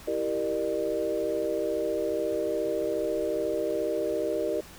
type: chord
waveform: sine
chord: E half-diminished seventh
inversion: none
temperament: equal with one note detuned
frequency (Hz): 329.6 / 392 / 466.2 / 601.4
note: E4 / G4 / Bb4 / D5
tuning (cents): 0 / 0 / 0 / +41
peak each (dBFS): -33 / -32 / -31 / -30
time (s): 0.07-4.61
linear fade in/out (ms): 10
effects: pink hiss -48 dBFS RMS until 4.78 s